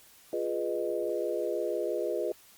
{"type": "chord", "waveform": "sine", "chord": "F half-diminished seventh", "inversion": "none", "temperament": "equal with one note detuned", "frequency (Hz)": [349.2, 415.3, 493.9, 616.5], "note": ["F4", "Ab4", "Cb5", "Eb5"], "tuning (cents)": [0, 0, 0, -16], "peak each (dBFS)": -34, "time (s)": [0.33, 2.32], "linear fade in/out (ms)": 2, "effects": ["white hiss -57 dBFS RMS until 2.57 s", "Opus 48 kbps"]}